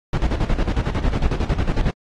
brown noise with tremolo, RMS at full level -17 dBFS, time 0.13-1.91 s, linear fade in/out 2 ms, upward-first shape square, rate 11 Hz, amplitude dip 70%, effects low-pass 5000 Hz 12 dB/octave + AAC 32 kbps

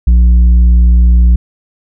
sine tone with tanh clipping, 59.5 Hz, A#1, 36 cents sharp, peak -4 dBFS, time 0.07-1.36 s, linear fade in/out 5 ms, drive 5 dB, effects none

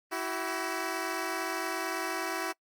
10% pulse tone pair together, 329.4 / 378.3 Hz, E4 / F#4, -1 / +38 cents, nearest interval major second, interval 239 cents, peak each -26 / -26 dBFS, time 0.11-2.53 s, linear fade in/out 20 ms, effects noise-tail reverb RT60 0.1 s tail -25 dB re dry + Opus 32 kbps

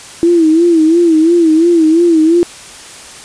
sine tone with vibrato, 329.6 Hz, E4, in tune, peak -5 dBFS, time 0.23-2.43 s, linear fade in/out 0 ms, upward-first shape sine, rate 2.9 Hz, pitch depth 95 cents each way, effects white hiss -32 dBFS RMS until 3.24 s + resampled to 22050 Hz

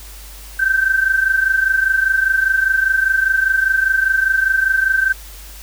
sine tone pair together, 1534 / 1559 Hz, G6 / G6, -38 / -10 cents, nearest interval unison, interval 28 cents, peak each -18 / -14 dBFS, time 0.59-5.13 s, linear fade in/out 10 ms, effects added 50 Hz sine -35 dBFS peak until 5.62 s + white hiss -39 dBFS RMS until 5.62 s

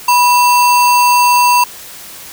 sine tone with sample-and-hold, 979 Hz, B5, 15 cents flat, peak -6 dBFS, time 0.08-1.64 s, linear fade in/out 5 ms, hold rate 3675 Hz, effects white hiss -32 dBFS RMS until 2.32 s

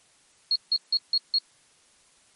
sine tone bursts, 4302 Hz, C8, 47 cents sharp, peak -19 dBFS, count 5, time 0.51-1.385 s, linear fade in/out 2 ms, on 47 ms, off 160 ms, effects white hiss -60 dBFS RMS until 2.35 s + MP3 48 kbps

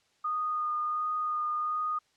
sine tone with vibrato, 1229 Hz, D#6, 22 cents flat, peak -28 dBFS, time 0.24-1.99 s, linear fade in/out 10 ms, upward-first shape sine, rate 1.4 Hz, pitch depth 13 cents each way, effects white hiss -69 dBFS RMS until 2.16 s + low-pass 6000 Hz 12 dB/octave

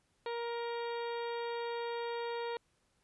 harmonic tone with a mistuned harmonic, 470 Hz, A#4, 14 cents sharp, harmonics 1 / 2 / 3 / 4 / 5 / 6 / 7 / 8 / 9, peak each -37 / -41 / -50 / -50 / -52 / -56 / -55 / -54 / -56 dBFS, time 0.26-2.57 s, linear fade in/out 2 ms, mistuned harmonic 9, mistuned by +37 cents, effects pink hiss -75 dBFS RMS until 3.03 s + resampled to 24000 Hz

